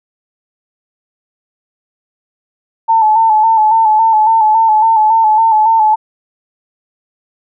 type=tone with vibrato; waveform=sine; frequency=880 Hz; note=A5; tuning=in tune; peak=-6 dBFS; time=2.88-5.96 s; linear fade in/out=20 ms; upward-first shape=square; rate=3.6 Hz; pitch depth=40 cents each way; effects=none